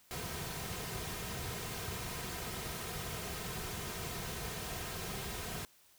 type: noise with comb filter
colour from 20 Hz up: pink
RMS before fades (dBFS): -41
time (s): 0.11-5.65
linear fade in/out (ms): 0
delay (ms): 3.5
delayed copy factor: -0.55
effects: white hiss -65 dBFS RMS until 5.98 s